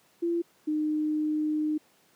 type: tone pair in turn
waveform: sine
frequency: 340.5 / 305.6 Hz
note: F4 / D#4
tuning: -44 / -31 cents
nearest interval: major second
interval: 187 cents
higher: first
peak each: -24 dBFS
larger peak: neither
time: 0.22-0.42 / 0.67-1.78 s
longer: second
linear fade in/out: 10 ms
effects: pink hiss -63 dBFS RMS until 2.15 s + high-pass 200 Hz 12 dB/octave